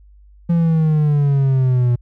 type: exponential sweep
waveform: triangle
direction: down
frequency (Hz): 171.7 to 120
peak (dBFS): -10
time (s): 0.49-1.96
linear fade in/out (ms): 10
effects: added 50 Hz sine -43 dBFS peak until 2.01 s